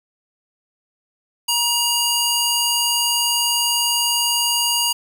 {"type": "tone with high-pass filter", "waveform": "square", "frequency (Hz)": 950, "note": "A#5", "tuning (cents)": 33, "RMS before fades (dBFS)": -19, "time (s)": [1.48, 4.93], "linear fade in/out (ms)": 10, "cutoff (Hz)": 2500, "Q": 0.53, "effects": ["8-bit"]}